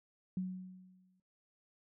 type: tone with exponential decay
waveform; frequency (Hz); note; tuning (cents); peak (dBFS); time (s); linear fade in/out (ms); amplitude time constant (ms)
sine; 185; F#3; 0; -32; 0.37-1.2; 2; 180
effects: noise-tail reverb RT60 0.4 s tail -23 dB re dry

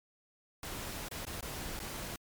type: noise with dropouts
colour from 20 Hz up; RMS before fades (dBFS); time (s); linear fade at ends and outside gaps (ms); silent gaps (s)
pink; -41; 0.63-2.16; 2; 1.085-1.113 / 1.252-1.267 / 1.409-1.426 / 1.792-1.8
effects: MP3 96 kbps

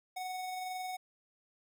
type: tone with amplitude modulation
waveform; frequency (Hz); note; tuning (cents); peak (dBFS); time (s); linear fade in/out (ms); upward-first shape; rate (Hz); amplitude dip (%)
square; 740; F#5; 0; -37; 0.16-0.97; 10; sine; 22; 25
effects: none

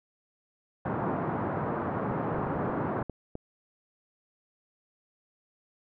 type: band-pass noise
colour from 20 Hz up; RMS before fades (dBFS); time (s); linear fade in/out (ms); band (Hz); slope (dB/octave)
pink; -31; 0.85-3.03; 5; 110 to 1300; 24
type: clicks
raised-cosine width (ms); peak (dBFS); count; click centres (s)
2; -23; 9; 2.112 / 2.346 / 2.385 / 2.469 / 2.56 / 2.698 / 3.02 / 3.097 / 3.354
effects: none

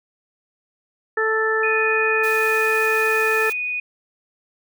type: harmonic tone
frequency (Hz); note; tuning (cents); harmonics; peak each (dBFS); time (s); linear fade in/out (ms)
440; A4; 0; 1 / 2 / 3 / 4; -21 / -30 / -25 / -21; 1.17-3.5; 5
type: tone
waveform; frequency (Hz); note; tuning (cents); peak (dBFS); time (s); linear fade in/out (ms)
sine; 2477; D#7; -8; -22; 1.63-3.8; 5
type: high-pass noise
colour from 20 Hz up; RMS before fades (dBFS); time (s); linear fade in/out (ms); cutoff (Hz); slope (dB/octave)
white; -36; 2.23-3.53; 10; 660; 96
effects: none

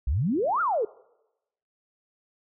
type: exponential two-way sweep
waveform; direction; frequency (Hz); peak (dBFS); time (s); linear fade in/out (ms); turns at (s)
sine; up then down; 55.7 to 1435 to 400; -22; 0.07-0.85; 5; 0.61
effects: noise-tail reverb RT60 0.9 s tail -22 dB re dry

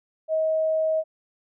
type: tone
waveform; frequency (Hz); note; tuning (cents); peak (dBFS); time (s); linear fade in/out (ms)
sine; 634; D#5; +32; -20; 0.28-1.04; 50
effects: none

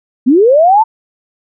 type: linear sweep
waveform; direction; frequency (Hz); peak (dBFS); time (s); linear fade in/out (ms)
sine; up; 229.4 to 913; -4; 0.26-0.84; 20
effects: none

